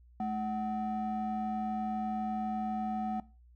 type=ring-modulated tone; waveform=triangle; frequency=266 Hz; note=C4; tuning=29 cents sharp; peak=-26 dBFS; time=0.2-3.2 s; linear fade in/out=2 ms; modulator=482 Hz; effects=noise-tail reverb RT60 0.3 s tail -19 dB re dry + added 60 Hz sine -56 dBFS peak until 3.55 s